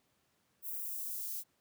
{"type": "noise with high-pass filter sweep", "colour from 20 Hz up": "violet", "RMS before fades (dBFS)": -40, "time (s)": [0.62, 1.44], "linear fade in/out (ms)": 50, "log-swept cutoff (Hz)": [11000, 3400], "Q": 0.73, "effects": ["pink hiss -75 dBFS RMS until 1.6 s", "high-pass 100 Hz 12 dB/octave"]}